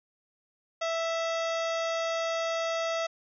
harmonic tone with a mistuned harmonic, 659.3 Hz, E5, in tune, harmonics 1 / 2 / 3 / 4 / 5 / 6 / 7 / 8 / 9 / 10, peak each -29 / -35 / -39 / -41 / -43 / -45 / -46 / -47 / -48 / -49 dBFS, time 0.81-3.07 s, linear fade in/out 10 ms, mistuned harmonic 6, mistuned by -91 cents, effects none

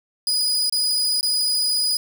35% pulse tone with dropouts, 4943 Hz, D#8, 12 cents flat, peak -17 dBFS, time 0.27-1.97 s, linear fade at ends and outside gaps 2 ms, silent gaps 0.697-0.724 / 1.21-1.229 s, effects none

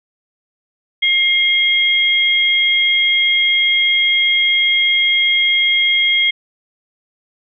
sine tone pair together, 2124 / 3261 Hz, C7 / G#7, +25 / -32 cents, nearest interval perfect fifth, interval 743 cents, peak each -14 dBFS, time 1.02-6.31 s, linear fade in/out 10 ms, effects none

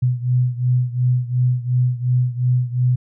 sine beating tone pair, 124 / 126.8 Hz, B2 / B2, +7 / +46 cents, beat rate 2.8 Hz, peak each -17 / -20 dBFS, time 0.02-2.96 s, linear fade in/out 10 ms, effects none

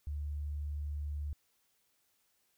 sine tone, 73.42 Hz, D2, in tune, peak -35 dBFS, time 0.07-1.33 s, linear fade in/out 0 ms, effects white hiss -75 dBFS RMS until 2.57 s

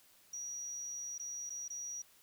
sine tone with dropouts, 5780 Hz, F#8, 41 cents flat, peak -40 dBFS, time 0.33-2.02 s, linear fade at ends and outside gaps 5 ms, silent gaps 1.181-1.196 / 1.496-1.502 / 1.681-1.701 s, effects white hiss -65 dBFS RMS until 2.22 s

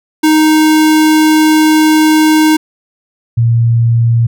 square / sine tone pair in turn, 311.1 / 116.53 Hz, D#4 / A#2, 0 / 0 cents, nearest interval octave + perfect fourth, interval 1700 cents, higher first, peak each -6 dBFS, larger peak neither, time 0.23-2.57 / 3.37-4.27 s, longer first, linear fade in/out 10 ms, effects none

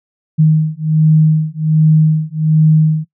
sine beating tone pair, 155.56 / 156.86 Hz, D#3 / D#3, 0 / +14 cents, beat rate 1.3 Hz, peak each -11 dBFS, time 0.38-3.05 s, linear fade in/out 20 ms, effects noise-tail reverb RT60 0.1 s tail -21 dB re dry

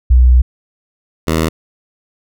sine / 10% pulse tone pair in turn, 62.1 / 80.22 Hz, B1 / E2, +10 / -47 cents, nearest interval major third, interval 443 cents, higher second, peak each -4 dBFS, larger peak neither, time 0.1-0.42 / 1.27-1.49 s, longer first, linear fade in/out 10 ms, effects none

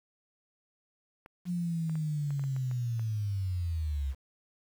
clicks, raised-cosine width 0.5 ms, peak -34 dBFS, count 9, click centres 1.261 / 1.896 / 1.955 / 2.306 / 2.395 / 2.439 / 2.564 / 2.713 / 2.995 s
sine linear sweep, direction down, 179.4 to 65 Hz, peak -29 dBFS, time 1.45-4.15 s, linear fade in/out 50 ms
effects 9-bit

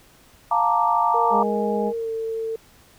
sine chord, Bb major seventh, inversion second, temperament equal with one note detuned, 702.5 / 880 / 932.3 / 1174.7 Hz, F5 / A5 / Bb5 / D6, +10 / 0 / 0 / 0 cents, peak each -24 / -23 / -20 / -23 dBFS, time 0.51-1.43 s, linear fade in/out 5 ms
sine tone with pitch glide, 466.2 to 449 Hz, A#4 to A4, 0 to +35 cents, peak -24 dBFS, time 1.14-2.56 s, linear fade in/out 5 ms, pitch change -65 cents, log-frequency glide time 1.89-2.1 s
harmonic tone, 207.7 Hz, G#3, in tune, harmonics 1 / 2 / 3 / 4, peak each -25 / -28 / -30 / -28 dBFS, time 1.3-1.93 s, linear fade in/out 50 ms
effects pink hiss -53 dBFS RMS until 2.98 s

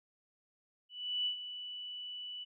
sine tone with ADSR envelope, 2966 Hz, F#7, 4 cents sharp, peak -30 dBFS, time 0.89-2.45 s, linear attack 370 ms, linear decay 97 ms, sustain -11 dB, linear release 22 ms, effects none

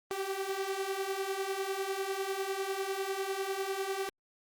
sawtooth beating tone pair, 381.6 / 391.6 Hz, G4 / G4, -47 / -2 cents, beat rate 10 Hz, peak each -33 / -31 dBFS, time 0.11-4.09 s, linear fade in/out 0 ms, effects Opus 24 kbps

